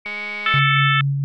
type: tone with vibrato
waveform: sine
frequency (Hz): 2236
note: C#7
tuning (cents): +14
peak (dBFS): -26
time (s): 0.05-0.82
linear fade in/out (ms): 10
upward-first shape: square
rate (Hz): 17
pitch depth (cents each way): 9
type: click train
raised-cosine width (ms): 0.3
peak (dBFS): -18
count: 111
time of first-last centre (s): 0.06-0.589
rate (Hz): 208
type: harmonic tone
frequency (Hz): 440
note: A4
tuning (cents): 0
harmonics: 3 / 4 / 5 / 6 / 7 / 8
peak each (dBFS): -19 / -21 / -23 / -25 / -26 / -27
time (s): 0.46-1.01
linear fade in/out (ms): 2
type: tone with tremolo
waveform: sine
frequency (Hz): 139.6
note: C#3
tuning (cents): +13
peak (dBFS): -16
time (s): 0.54-1.24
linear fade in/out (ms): 0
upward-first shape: sine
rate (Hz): 4.3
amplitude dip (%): 30
effects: none